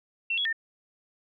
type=tone with pitch steps; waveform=sine; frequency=2710 / 3352 / 1809 Hz; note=E7 / G#7 / A6; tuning=+47 / +15 / +48 cents; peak=-25 dBFS; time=0.3-0.528 s; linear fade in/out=5 ms; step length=76 ms; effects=none